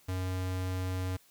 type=tone; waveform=square; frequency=92.5 Hz; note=F#2; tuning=in tune; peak=-32 dBFS; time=0.08-1.17 s; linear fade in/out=10 ms; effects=white hiss -63 dBFS RMS until 1.3 s